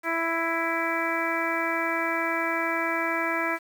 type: harmonic tone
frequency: 331.1 Hz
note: E4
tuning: 8 cents sharp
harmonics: 1 / 2 / 3 / 4 / 5 / 6 / 7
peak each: -32 / -32 / -32 / -32 / -32 / -32 / -32 dBFS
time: 0.03-3.59 s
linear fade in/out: 50 ms
effects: 8-bit